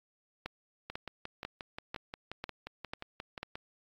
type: two click trains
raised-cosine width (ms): 0.3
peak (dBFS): -24 / -21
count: 16 / 7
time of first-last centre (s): 0.9-3.555 / 0.46-3.43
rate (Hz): 5.65 / 2.02
effects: AAC 64 kbps